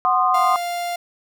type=chord; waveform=sine; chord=C diminished; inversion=second; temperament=equal with one note detuned; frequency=740 / 1046.5 / 1229.5 Hz; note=Gb5 / C6 / Eb6; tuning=0 / 0 / -21 cents; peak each=-19 dBFS; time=0.05-0.56 s; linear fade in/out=0 ms
type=tone; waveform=45% pulse; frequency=698.5 Hz; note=F5; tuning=in tune; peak=-23 dBFS; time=0.34-0.96 s; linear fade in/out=5 ms
effects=none